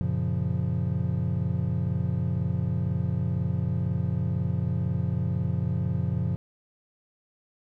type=chord; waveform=triangle; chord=Gb major seventh; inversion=none; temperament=equal; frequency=92.5 / 116.54 / 138.59 / 174.61 Hz; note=Gb2 / Bb2 / Db3 / F3; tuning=0 / 0 / 0 / 0 cents; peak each=-28 dBFS; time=0.01-6.36 s; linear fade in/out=0 ms; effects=none